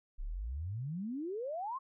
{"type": "exponential sweep", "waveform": "sine", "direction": "up", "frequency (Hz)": [30.46, 1108.7], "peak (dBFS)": -36, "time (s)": [0.18, 1.79], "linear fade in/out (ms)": 20, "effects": []}